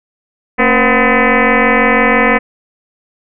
sine tone with frequency modulation, 773 Hz, G5, 24 cents flat, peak -7 dBFS, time 0.58-2.39 s, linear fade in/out 20 ms, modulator 250 Hz, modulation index 6, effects none

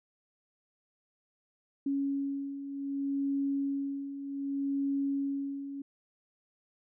sine beating tone pair, 277.2 / 277.85 Hz, C#4 / C#4, 0 / +4 cents, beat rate 0.65 Hz, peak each -37 / -31 dBFS, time 1.86-5.82 s, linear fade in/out 5 ms, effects none

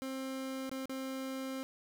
30% pulse tone with dropouts, 264.7 Hz, C4, 20 cents sharp, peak -35 dBFS, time 0.02-1.63 s, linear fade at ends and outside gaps 0 ms, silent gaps 0.694-0.715 / 0.856-0.895 s, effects none

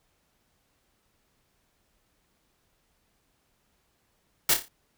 white noise with echo, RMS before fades -21 dBFS, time 4.49-4.54 s, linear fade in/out 5 ms, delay 29 ms, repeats 5, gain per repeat -7 dB, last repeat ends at 4.685 s, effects pink hiss -71 dBFS RMS until 4.97 s

